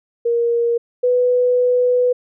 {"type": "tone pair in turn", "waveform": "sine", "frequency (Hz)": [470.1, 495.3], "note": ["A#4", "B4"], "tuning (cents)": [15, 5], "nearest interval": "minor second", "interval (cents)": 90, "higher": "second", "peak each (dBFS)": [-14, -12], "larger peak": "second", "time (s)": [[0.25, 0.78], [1.03, 2.13]], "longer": "second", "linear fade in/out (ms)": 10, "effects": []}